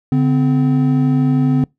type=tone pair together; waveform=triangle; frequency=144.1 / 256.8 Hz; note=D3 / C4; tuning=-33 / -32 cents; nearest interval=minor seventh; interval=1001 cents; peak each=-12 dBFS; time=0.12-1.64 s; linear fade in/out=2 ms; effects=noise-tail reverb RT60 0.2 s tail -26 dB re dry